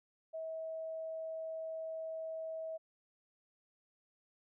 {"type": "tone", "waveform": "sine", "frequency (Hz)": 644, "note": "E5", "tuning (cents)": -41, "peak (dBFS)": -39, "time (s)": [0.33, 2.78], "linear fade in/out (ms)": 20, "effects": []}